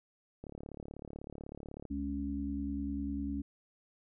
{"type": "click train", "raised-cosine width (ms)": 2, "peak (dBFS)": -31, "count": 52, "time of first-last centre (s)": [0.44, 1.853], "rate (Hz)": 36.1}
{"type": "harmonic tone", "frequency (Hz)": 70, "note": "C#2", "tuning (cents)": 18, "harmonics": [1, 3, 4], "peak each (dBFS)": [-40, -40, -36], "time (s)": [1.9, 3.42], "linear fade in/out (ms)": 10}
{"effects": []}